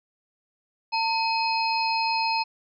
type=harmonic tone with a mistuned harmonic; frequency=846 Hz; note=G#5; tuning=32 cents sharp; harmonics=1 / 3 / 5 / 6; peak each=-24 / -29 / -31 / -32 dBFS; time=0.92-2.44 s; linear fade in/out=20 ms; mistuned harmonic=1; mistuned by=+110 cents; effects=none